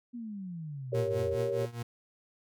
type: exponential sweep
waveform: sine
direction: down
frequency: 246.9 to 83.7 Hz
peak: -37 dBFS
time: 0.13-1.36 s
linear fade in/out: 20 ms
type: chord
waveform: sine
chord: G diminished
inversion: none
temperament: equal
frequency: 392 / 466.2 / 554.4 Hz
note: G4 / Bb4 / Db5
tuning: 0 / 0 / 0 cents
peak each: -34 / -33 / -33 dBFS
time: 0.92-1.66 s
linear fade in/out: 10 ms
type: tone with tremolo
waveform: 40% pulse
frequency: 118.3 Hz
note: A#2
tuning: 26 cents sharp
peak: -31 dBFS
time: 0.94-1.83 s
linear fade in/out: 10 ms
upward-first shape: triangle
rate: 4.8 Hz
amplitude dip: 90%
effects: none